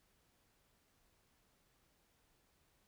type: silence
effects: pink hiss -75 dBFS RMS until 2.87 s